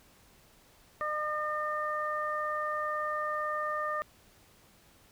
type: harmonic tone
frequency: 606 Hz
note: D#5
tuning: 46 cents flat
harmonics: 1 / 2 / 3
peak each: -36 / -32 / -38 dBFS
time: 1.01-4.02 s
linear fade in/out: 0 ms
effects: pink hiss -61 dBFS RMS until 5.11 s